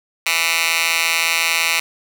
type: tone with high-pass filter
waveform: 10% pulse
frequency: 165.6 Hz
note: E3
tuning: 8 cents sharp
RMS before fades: -18 dBFS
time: 0.26-1.8 s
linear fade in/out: 5 ms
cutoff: 2100 Hz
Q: 1.6
effects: none

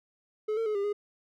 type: tone with pitch steps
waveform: triangle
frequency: 428.5 / 452.8 / 425.7 / 400.5 / 413 Hz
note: A4 / A4 / G#4 / G4 / G#4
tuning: -46 / +50 / +43 / +37 / -10 cents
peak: -25 dBFS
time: 0.48-0.93 s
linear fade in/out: 10 ms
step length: 90 ms
effects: none

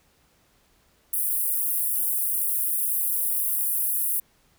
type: high-pass noise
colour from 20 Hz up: pink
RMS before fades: -25 dBFS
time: 1.13-4.2 s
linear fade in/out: 5 ms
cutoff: 10000 Hz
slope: 48 dB/octave
effects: pink hiss -63 dBFS RMS until 4.58 s

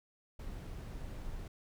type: noise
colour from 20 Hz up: brown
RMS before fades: -43 dBFS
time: 0.39-1.48 s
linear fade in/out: 5 ms
effects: none

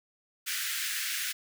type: high-pass noise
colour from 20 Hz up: pink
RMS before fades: -33 dBFS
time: 0.46-1.33 s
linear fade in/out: 20 ms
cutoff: 1500 Hz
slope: 48 dB/octave
effects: none

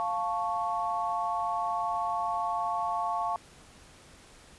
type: chord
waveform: sine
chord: F augmented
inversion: none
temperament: equal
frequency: 698.5 / 880 / 1108.7 Hz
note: F5 / A5 / C#6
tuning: 0 / 0 / 0 cents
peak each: -32 dBFS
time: 0-3.36 s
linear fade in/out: 0 ms
effects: pink hiss -54 dBFS RMS until 4.58 s + resampled to 24000 Hz

